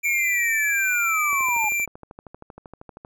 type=tone with vibrato; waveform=square; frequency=2349 Hz; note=D7; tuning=in tune; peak=-22 dBFS; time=0.03-1.86 s; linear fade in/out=20 ms; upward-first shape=sine; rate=1.4 Hz; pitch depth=22 cents each way
type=linear sweep; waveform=sine; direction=down; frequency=2217 to 830.6 Hz; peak=-23 dBFS; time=0.05-1.69 s; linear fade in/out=5 ms
type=click train; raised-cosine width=1 ms; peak=-26 dBFS; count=23; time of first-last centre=1.33-3.049 s; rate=12.8 Hz
effects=none